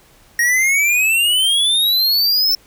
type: exponential sweep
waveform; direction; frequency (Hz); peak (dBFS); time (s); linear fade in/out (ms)
square; up; 1864.7 to 5360; -13; 0.39-2.55; 2
effects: pink hiss -50 dBFS RMS until 2.66 s